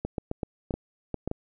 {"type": "clicks", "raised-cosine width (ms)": 2, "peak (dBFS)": -16, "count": 9, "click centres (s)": [0.05, 0.182, 0.314, 0.432, 0.708, 0.74, 1.143, 1.276, 1.314], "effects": []}